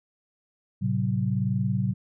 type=tone cluster; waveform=sine; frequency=110.5 / 131.7 / 189 Hz; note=A2 / C3 / F#3; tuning=+8 / +12 / +37 cents; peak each=-27 dBFS; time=0.81-1.94 s; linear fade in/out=20 ms; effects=none